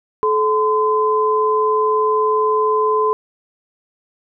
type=tone pair together; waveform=sine; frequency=431 / 1023.2 Hz; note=A4 / C6; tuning=-36 / -39 cents; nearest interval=octave + minor third; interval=1497 cents; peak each=-16 dBFS; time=0.23-3.13 s; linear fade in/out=0 ms; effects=none